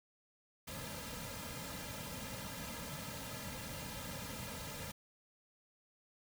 pink noise with comb filter, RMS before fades -45 dBFS, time 0.67-4.92 s, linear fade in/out 10 ms, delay 2.7 ms, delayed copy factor -0.9, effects none

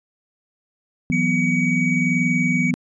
sine chord, E suspended second, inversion none, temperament just, 164.81 / 185.42 / 247.2 Hz, E3 / F#3 / B3, 0 / +4 / +2 cents, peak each -23 / -23 / -21 dBFS, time 1.1-2.74 s, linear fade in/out 0 ms
triangle tone, 2262 Hz, C#7, 34 cents sharp, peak -20 dBFS, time 1.12-2.71 s, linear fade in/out 5 ms
effects resampled to 22050 Hz

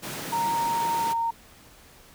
pink high-pass noise, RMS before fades -35 dBFS, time 0.02-1.14 s, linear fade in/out 20 ms, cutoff 120 Hz, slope 96 dB/octave
sine tone with pitch glide, 928 to 921.1 Hz, A#5 to A#5, -8 to -21 cents, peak -23 dBFS, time 0.32-1.31 s, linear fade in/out 10 ms, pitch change -13 cents, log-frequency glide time 0.88-1.05 s
effects pink hiss -52 dBFS RMS until 2.14 s

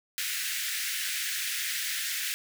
pink high-pass noise, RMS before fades -32 dBFS, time 0.18-2.34 s, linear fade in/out 0 ms, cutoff 1600 Hz, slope 48 dB/octave, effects none

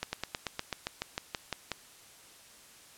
slowing click train, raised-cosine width 0.2 ms, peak -15 dBFS, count 13, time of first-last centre 0.03-1.717 s, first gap 100 ms, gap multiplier 1.06, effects white hiss -55 dBFS RMS until 2.97 s + low-pass 11000 Hz 12 dB/octave

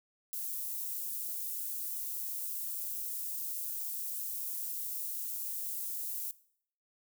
white high-pass noise, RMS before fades -38 dBFS, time 0.33-6.31 s, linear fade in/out 0 ms, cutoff 12000 Hz, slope 12 dB/octave, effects noise-tail reverb RT60 0.6 s tail -19 dB re dry

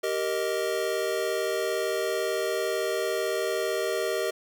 square chord, Eb major, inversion first, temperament just, 388.9 / 466.7 / 622.3 Hz, G4 / Bb4 / Eb5, -14 / +2 / 0 cents, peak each -31 dBFS, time 0.03-4.31 s, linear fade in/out 10 ms, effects none

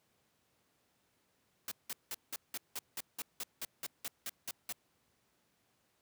white noise bursts, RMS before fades -40 dBFS, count 15, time 1.68-4.725 s, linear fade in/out 2 ms, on 35 ms, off 180 ms, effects pink hiss -75 dBFS RMS until 6.01 s + high-pass 100 Hz 12 dB/octave

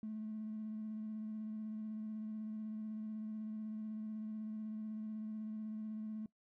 triangle tone with vibrato, 216.5 Hz, A3, 28 cents flat, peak -37 dBFS, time 0.03-6.26 s, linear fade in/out 2 ms, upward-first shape square, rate 16 Hz, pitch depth 14 cents each way, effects noise-tail reverb RT60 0.1 s tail -22 dB re dry + tanh soft clip ceiling -38 dBFS

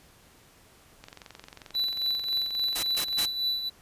click train, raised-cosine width 0.2 ms, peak -26 dBFS, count 50, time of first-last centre 1.04-3.218 s, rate 22.5 Hz
triangle tone with tremolo, 3969 Hz, B7, 8 cents sharp, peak -22 dBFS, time 1.74-3.7 s, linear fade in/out 20 ms, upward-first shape triangle, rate 3.6 Hz, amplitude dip 65%
white noise bursts, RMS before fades -30 dBFS, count 3, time 2.75-3.259 s, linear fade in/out 10 ms, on 83 ms, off 130 ms
effects pink hiss -57 dBFS RMS until 3.81 s + resampled to 32000 Hz

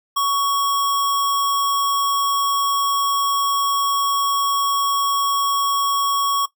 sine tone with sample-and-hold, 1120 Hz, C#6, 18 cents sharp, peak -16 dBFS, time 0.16-6.46 s, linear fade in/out 10 ms, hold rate 4410 Hz, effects noise-tail reverb RT60 0.1 s tail -17 dB re dry

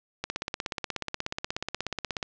click train, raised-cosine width 0.2 ms, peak -13 dBFS, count 34, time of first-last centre 0.24-2.228 s, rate 16.6 Hz, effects low-pass 7000 Hz 12 dB/octave

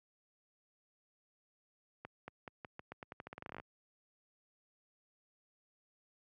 accelerating click train, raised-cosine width 0.5 ms, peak -30 dBFS, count 20, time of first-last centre 2.05-3.599 s, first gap 230 ms, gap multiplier 0.86, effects high-pass 80 Hz 12 dB/octave

